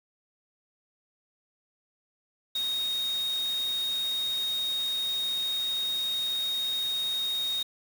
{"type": "tone in noise", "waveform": "sine", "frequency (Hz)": 3729, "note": "A#7", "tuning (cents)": 0, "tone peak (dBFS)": -27, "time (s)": [2.55, 7.63], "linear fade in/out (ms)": 5, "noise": "white", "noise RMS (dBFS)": -42, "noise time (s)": [2.55, 7.63], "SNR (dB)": 12, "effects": []}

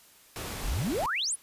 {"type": "noise", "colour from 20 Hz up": "pink", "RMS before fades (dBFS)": -37, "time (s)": [0.36, 1.06], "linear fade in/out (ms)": 0}
{"type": "exponential sweep", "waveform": "sine", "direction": "up", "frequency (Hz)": [30.45, 11120], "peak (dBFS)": -27, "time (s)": [0.63, 1.36], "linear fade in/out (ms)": 20}
{"effects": ["white hiss -57 dBFS RMS until 1.42 s", "resampled to 32000 Hz"]}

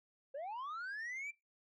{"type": "linear sweep", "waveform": "sine", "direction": "up", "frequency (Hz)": [521, 2367], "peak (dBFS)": -38, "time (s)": [0.34, 1.31], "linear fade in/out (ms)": 10, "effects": ["noise-tail reverb RT60 0.2 s tail -21 dB re dry", "tanh soft clip ceiling -40 dBFS"]}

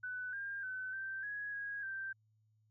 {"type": "tone with pitch steps", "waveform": "sine", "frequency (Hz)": [1497, 1604, 1517, 1562, 1667, 1647, 1567], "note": ["F#6", "G6", "F#6", "G6", "G#6", "G#6", "G6"], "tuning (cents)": [20, 39, 43, -7, 6, -15, -1], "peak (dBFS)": -39, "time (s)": [0.03, 2.13], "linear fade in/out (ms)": 10, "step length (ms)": 300, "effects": ["added 108 Hz sine -70 dBFS peak until 2.7 s"]}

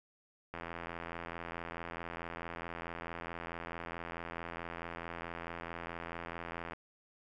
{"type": "click train", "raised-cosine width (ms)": 0.5, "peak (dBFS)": -26, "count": 525, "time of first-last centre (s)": [0.54, 6.734], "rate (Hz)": 84.6, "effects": []}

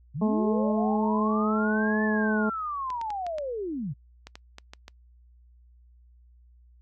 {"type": "linear two-way sweep", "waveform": "sine", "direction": "up then down", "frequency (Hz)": [121, 1760, 121], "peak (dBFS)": -29, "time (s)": [0.14, 3.94], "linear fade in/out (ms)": 20, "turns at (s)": 2.04}
{"type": "harmonic tone", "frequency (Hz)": 214.8, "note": "A3", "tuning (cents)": -41, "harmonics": [1, 2, 3, 4, 5], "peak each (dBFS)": [-24, -30, -34, -36, -38], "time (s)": [0.21, 2.5], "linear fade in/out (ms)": 10}
{"type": "clicks", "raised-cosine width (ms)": 0.2, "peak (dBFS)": -24, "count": 10, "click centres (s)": [2.903, 3.014, 3.104, 3.266, 3.384, 4.27, 4.355, 4.584, 4.735, 4.881]}
{"effects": ["noise-tail reverb RT60 0.1 s tail -26 dB re dry", "added 60 Hz sine -53 dBFS peak until 6.81 s"]}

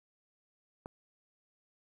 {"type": "click", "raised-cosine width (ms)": 1, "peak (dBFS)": -28, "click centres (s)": 0.859, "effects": ["10-bit"]}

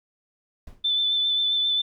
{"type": "noise with exponential decay", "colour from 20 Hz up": "brown", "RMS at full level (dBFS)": -38, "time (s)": [0.67, 0.91], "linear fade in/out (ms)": 2, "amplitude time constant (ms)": 51}
{"type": "tone with vibrato", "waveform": "sine", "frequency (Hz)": 3520, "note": "A7", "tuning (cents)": 0, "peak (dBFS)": -20, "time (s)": [0.84, 1.82], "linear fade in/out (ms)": 10, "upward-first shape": "sine", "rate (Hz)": 7.5, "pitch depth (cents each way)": 20}
{"effects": []}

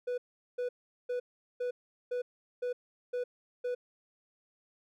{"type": "tone bursts", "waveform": "triangle", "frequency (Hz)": 492.9, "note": "B4", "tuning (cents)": -3, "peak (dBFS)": -29, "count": 8, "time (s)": [0.07, 3.75], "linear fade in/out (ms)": 10, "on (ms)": 110, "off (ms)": 400, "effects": []}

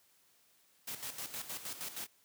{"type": "noise with tremolo", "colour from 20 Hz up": "white", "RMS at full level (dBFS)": -41, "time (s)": [0.87, 2.07], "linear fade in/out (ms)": 10, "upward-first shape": "square", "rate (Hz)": 6.4, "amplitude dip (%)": 65, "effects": ["white hiss -69 dBFS RMS until 2.24 s", "high-pass 80 Hz 12 dB/octave"]}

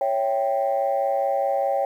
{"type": "chord", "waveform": "sine", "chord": "C# diminished", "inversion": "none", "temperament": "equal", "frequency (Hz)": [554.4, 659.3, 784], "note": ["C#5", "E5", "G5"], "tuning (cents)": [0, 0, 0], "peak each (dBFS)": [-22, -27, -23], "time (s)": [0.01, 1.85], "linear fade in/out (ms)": 2, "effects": ["tanh soft clip ceiling -13 dBFS", "9-bit"]}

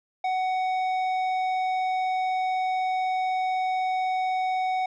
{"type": "tone with tanh clipping", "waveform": "sine", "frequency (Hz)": 746, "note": "F#5", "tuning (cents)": 14, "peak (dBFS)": -25, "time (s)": [0.24, 4.86], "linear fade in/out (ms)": 5, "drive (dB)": 10, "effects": []}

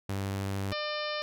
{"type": "tone with vibrato", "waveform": "sawtooth", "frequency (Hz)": 98, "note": "G2", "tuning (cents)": 0, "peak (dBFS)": -27, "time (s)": [0.09, 0.73], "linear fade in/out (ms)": 5, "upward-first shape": "triangle", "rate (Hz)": 13, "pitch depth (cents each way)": 9}
{"type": "harmonic tone", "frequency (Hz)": 600, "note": "D5", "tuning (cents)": 37, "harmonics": [1, 2, 3, 4, 5, 6, 7, 8, 9], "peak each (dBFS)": [-35, -38, -40, -41, -42, -43, -43, -44, -45], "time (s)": [0.72, 1.22], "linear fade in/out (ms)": 0}
{"effects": []}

